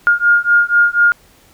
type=beating tone pair; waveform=sine; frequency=1416 / 1420.1 Hz; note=F6 / F6; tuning=+23 / +29 cents; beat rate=4.1 Hz; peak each=-12 dBFS; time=0.07-1.12 s; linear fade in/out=0 ms; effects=pink hiss -49 dBFS RMS until 1.53 s